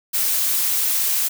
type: noise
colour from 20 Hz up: blue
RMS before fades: -20 dBFS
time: 0.13-1.29 s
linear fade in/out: 20 ms
effects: none